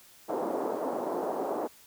pink band-pass noise, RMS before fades -32 dBFS, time 0.28-1.68 s, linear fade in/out 20 ms, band 300 to 910 Hz, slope 24 dB/octave, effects white hiss -56 dBFS RMS until 1.86 s

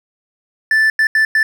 triangle tone bursts at uneven times, 1760 Hz, A6, in tune, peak -8 dBFS, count 4, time 0.71-0.9 / 0.99-1.07 / 1.15-1.25 / 1.35-1.43 s, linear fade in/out 2 ms, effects none

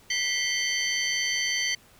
sine tone cluster, 1968 / 2113 / 3112 / 4528 / 6040 Hz, B6 / C7 / G7 / C#8 / F#8, -7 / +16 / -13 / +36 / +35 cents, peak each -30 dBFS, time 0.1-1.75 s, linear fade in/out 5 ms, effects tanh soft clip ceiling -18 dBFS + pink hiss -56 dBFS RMS until 1.99 s

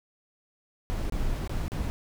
brown noise with dropouts, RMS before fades -29 dBFS, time 0.9-1.9 s, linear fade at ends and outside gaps 0 ms, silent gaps 1.098-1.123 / 1.476-1.495 / 1.681-1.719 s, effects none

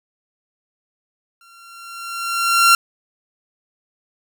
sawtooth tone with exponential growth, 1372 Hz, F6, 31 cents flat, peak -4 dBFS, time 1.41-2.75 s, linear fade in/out 2 ms, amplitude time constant 290 ms, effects none

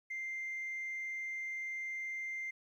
sine tone, 2093 Hz, C7, in tune, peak -36 dBFS, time 0.1-2.51 s, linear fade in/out 10 ms, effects tanh soft clip ceiling -35 dBFS + 12-bit

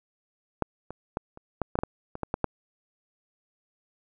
clicks, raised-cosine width 1 ms, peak -10 / -23 / -14 / -30 / -12 / -14 / -7 / -14 / -22 / -15 / -12 / -9 dBFS, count 12, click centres 0.623 / 0.906 / 1.171 / 1.374 / 1.617 / 1.755 / 1.789 / 1.835 / 2.154 / 2.233 / 2.341 / 2.443 s, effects none

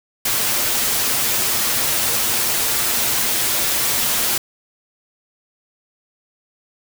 white noise with comb filter, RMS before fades -19 dBFS, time 0.25-4.38 s, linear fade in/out 5 ms, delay 8.6 ms, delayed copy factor +0.5, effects none

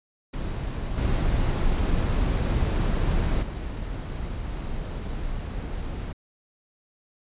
brown noise with level steps, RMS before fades -29 / -23 / -31 dBFS, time 0.33-6.13 s, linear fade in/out 10 ms, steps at 0.97 / 3.42 s, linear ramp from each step 10 ms, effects resampled to 8000 Hz

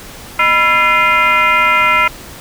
sine tone with frequency modulation, 1719 Hz, A6, 41 cents flat, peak -8 dBFS, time 0.39-2.08 s, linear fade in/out 5 ms, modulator 368 Hz, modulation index 2.2, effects pink hiss -33 dBFS RMS until 2.4 s

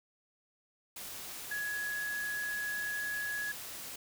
sine tone in noise, 1678 Hz, G#6, 17 cents sharp, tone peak -34 dBFS, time 1.51-3.52 s, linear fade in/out 5 ms, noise white, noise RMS -44 dBFS, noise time 0.96-3.96 s, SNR +7 dB, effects none

